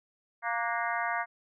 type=harmonic tone with a mistuned harmonic; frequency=233.1 Hz; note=A#3; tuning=in tune; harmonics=3 / 4 / 5 / 6 / 7 / 8 / 9; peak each=-34 / -35 / -36 / -37 / -37 / -38 / -39 dBFS; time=0.42-1.26 s; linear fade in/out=50 ms; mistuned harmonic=6; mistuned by=+74 cents; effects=none